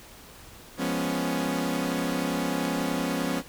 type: chord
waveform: sawtooth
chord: C# dominant seventh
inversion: first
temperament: equal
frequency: 174.61 / 207.7 / 246.9 / 277.2 Hz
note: E#3 / G#3 / B3 / C#4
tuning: 0 / 0 / 0 / 0 cents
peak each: -28 / -31 / -27 / -26 dBFS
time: 0.77-3.43 s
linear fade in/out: 50 ms
effects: pink hiss -48 dBFS RMS until 3.48 s